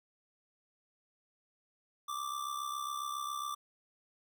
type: tone with amplitude modulation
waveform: square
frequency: 1174.7 Hz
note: D6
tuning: in tune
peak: -34 dBFS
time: 2.08-3.55 s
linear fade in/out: 10 ms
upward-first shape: sine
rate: 67.3 Hz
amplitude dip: 65%
effects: none